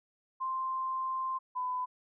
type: tone pair in turn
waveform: sine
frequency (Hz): 1046.5 / 1003.9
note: C6 / B5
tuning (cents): 0 / +28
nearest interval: minor second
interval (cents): 72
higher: first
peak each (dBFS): -31 / -31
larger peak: neither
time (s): 0.4-1.39 / 1.55-1.86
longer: first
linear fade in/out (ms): 20
effects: none